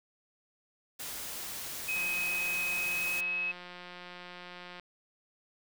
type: noise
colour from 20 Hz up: white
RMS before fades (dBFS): -40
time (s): 0.99-3.21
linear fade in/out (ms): 10
type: tone with pitch glide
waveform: sine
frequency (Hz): 2534 to 2566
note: D#7 to E7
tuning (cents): +31 to -47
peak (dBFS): -30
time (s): 1.88-3.52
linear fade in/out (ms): 10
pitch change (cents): +22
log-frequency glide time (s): 2.76-3.38
type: click train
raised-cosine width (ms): 0.3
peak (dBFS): -30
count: 506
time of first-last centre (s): 1.96-4.797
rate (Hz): 178
effects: none